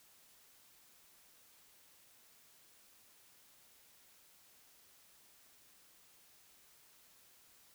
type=silence; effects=white hiss -65 dBFS RMS until 7.74 s